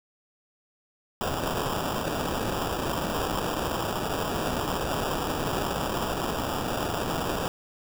blue noise with sample-and-hold, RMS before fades -29 dBFS, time 1.21-7.48 s, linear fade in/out 0 ms, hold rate 2100 Hz, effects none

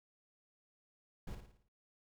brown noise with echo, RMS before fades -43 dBFS, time 1.27-1.35 s, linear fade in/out 5 ms, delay 56 ms, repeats 6, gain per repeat -6 dB, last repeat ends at 1.686 s, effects none

